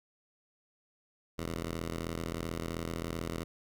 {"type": "ring-modulated tone", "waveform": "10% pulse", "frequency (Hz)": 82.9, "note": "E2", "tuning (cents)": 10, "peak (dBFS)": -24, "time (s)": [1.38, 3.44], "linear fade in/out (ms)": 5, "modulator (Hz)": 23.6, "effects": []}